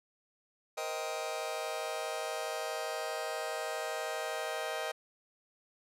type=chord; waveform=sawtooth; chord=C minor seventh; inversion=third; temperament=just; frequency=470.9 / 523.3 / 627.9 / 784.9 Hz; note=Bb4 / C5 / Eb5 / G5; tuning=+18 / 0 / +16 / +2 cents; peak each=-38 / -39 / -34 / -37 dBFS; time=0.77-4.92 s; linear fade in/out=10 ms; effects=low-pass 12000 Hz 12 dB/octave